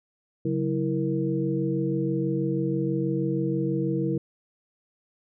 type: tone cluster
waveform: sine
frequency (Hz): 140 / 186.2 / 327.1 / 468.4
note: C#3 / F#3 / E4 / A#4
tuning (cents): +18 / +11 / -13 / +8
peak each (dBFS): -28 / -30 / -27 / -31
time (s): 0.45-4.18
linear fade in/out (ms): 5
effects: none